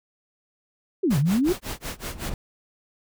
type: exponential two-way sweep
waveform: sine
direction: down then up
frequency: 422.9 to 129 to 383.5 Hz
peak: -18 dBFS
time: 1.03-1.53 s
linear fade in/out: 10 ms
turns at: 1.18 s
type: noise with tremolo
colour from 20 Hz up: pink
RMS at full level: -31 dBFS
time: 1.1-2.3 s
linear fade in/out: 10 ms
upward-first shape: sine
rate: 5.4 Hz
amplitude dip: 100%
type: noise with exponential growth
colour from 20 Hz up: brown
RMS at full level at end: -27 dBFS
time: 1.69-2.34 s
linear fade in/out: 1 ms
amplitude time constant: 140 ms
effects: none